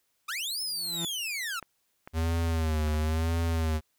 sawtooth linear two-way sweep, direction up then down, 1138 to 5274 to 1261 Hz, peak -28 dBFS, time 0.28-1.6 s, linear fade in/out 10 ms, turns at 0.61 s
30% pulse tone with exponential growth, 169 Hz, E3, 43 cents sharp, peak -29 dBFS, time 0.62-1.05 s, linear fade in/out 2 ms, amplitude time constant 93 ms
clicks, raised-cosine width 0.5 ms, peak -27 dBFS, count 4, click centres 1.627 / 2.075 / 2.878 / 2.942 s
square tone with vibrato, 79.9 Hz, D#2, 47 cents sharp, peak -26 dBFS, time 2.13-3.81 s, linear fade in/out 50 ms, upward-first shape sine, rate 0.98 Hz, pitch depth 77 cents each way
effects white hiss -74 dBFS RMS until 3.98 s

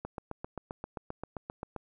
click train, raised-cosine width 1 ms, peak -23 dBFS, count 14, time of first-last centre 0.05-1.763 s, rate 7.59 Hz, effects none

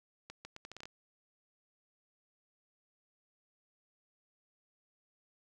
accelerating click train, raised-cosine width 0.2 ms, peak -29 dBFS, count 9, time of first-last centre 0.3-0.855 s, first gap 150 ms, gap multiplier 0.76, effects none

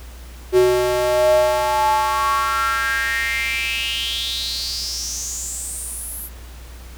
square tone with high-pass filter sweep, 123.47 Hz, B2, in tune, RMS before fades -20 dBFS, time 0.52-6.3 s, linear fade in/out 50 ms, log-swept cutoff 380 to 12000 Hz, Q 6.7, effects added 60 Hz sine -35 dBFS peak until 6.97 s + pink hiss -44 dBFS RMS until 6.97 s

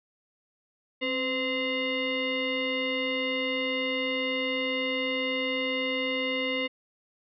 sine tone with frequency modulation, 1290 Hz, E6, 38 cents flat, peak -26 dBFS, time 1.01-6.68 s, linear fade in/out 20 ms, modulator 778 Hz, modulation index 2.3, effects none

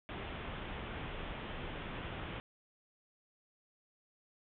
pink low-pass noise, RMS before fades -43 dBFS, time 0.09-2.4 s, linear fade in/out 0 ms, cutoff 3500 Hz, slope 96 dB/octave, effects none

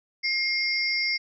sine tone cluster, 2131 / 4838 / 5420 Hz, C7 / D#8 / E8, +31 / -49 / +47 cents, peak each -25 / -30 / -30 dBFS, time 0.23-1.18 s, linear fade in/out 20 ms, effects none

